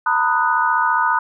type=chord; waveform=sine; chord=B major seventh; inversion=third; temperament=equal with one note detuned; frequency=913.1 / 987.8 / 1244.5 / 1480 Hz; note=A#5 / B5 / D#6 / F#6; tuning=-36 / 0 / 0 / 0 cents; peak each=-20 dBFS; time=0.06-1.19 s; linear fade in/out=5 ms; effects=none